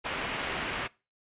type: low-pass noise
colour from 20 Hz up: white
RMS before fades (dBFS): -34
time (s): 0.04-0.88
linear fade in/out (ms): 20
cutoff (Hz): 2900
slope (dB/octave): 24
effects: noise-tail reverb RT60 0.3 s tail -22 dB re dry + resampled to 8000 Hz